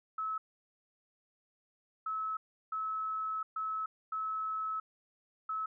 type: tone bursts at uneven times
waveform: sine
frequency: 1296 Hz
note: E6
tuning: 30 cents flat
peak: -33 dBFS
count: 6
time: 0.18-0.38 / 2.06-2.37 / 2.72-3.43 / 3.56-3.86 / 4.12-4.8 / 5.49-5.66 s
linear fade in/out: 5 ms
effects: none